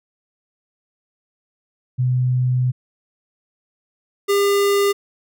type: tone pair in turn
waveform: sine / square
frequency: 126.3 / 401.9 Hz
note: B2 / G4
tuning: +39 / +43 cents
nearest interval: octave + minor sixth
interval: 2004 cents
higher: second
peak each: -15 dBFS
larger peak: neither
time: 1.98-2.72 / 4.28-4.93 s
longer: first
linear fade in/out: 20 ms
effects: none